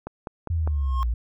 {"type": "click train", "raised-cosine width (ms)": 1, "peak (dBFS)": -18, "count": 4, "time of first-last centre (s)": [0.07, 0.675], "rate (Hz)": 4.96}
{"type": "exponential sweep", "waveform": "sine", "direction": "down", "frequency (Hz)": [86.1, 56.4], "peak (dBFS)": -21, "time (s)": [0.5, 1.14], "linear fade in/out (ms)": 5}
{"type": "tone with exponential growth", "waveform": "triangle", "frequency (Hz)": 1075, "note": "C6", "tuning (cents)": 47, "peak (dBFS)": -23, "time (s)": [0.68, 1.03], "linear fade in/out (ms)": 0, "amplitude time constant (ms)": 76}
{"effects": []}